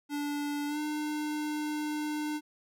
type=tone with pitch glide; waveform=square; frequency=290.6 to 301.4 Hz; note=D4 to D4; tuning=-18 to +45 cents; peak=-32 dBFS; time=0.09-2.41 s; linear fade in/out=50 ms; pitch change=+63 cents; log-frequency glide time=0.67-0.79 s; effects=none